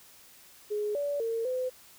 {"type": "tone with pitch steps", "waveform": "sine", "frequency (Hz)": [418.5, 575, 455.8, 509], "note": ["G#4", "D5", "A#4", "C5"], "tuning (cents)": [13, -37, -39, -48], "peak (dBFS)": -28, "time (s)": [0.7, 1.7], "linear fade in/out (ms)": 20, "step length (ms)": 250, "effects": ["white hiss -55 dBFS RMS until 1.98 s"]}